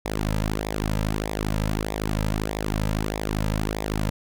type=tone with flanger; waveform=sawtooth; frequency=52.6 Hz; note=G#1; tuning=23 cents sharp; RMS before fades=-26 dBFS; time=0.05-4.1 s; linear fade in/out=5 ms; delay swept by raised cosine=0.67 to 2.77 ms; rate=1.6 Hz; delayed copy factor=-0.75; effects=none